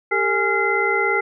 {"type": "tone cluster", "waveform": "sine", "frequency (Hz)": [395.8, 453.3, 828, 1385, 2055], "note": ["G4", "A#4", "G#5", "F6", "C7"], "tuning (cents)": [17, -48, -5, -15, -32], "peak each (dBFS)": [-23, -25, -25, -23, -21], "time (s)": [0.11, 1.21], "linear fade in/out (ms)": 10, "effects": []}